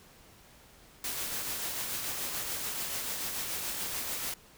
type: noise with tremolo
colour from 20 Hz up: white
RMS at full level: -34 dBFS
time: 1.04-4.34 s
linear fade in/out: 2 ms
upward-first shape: triangle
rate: 6.9 Hz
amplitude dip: 35%
effects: pink hiss -57 dBFS RMS until 4.57 s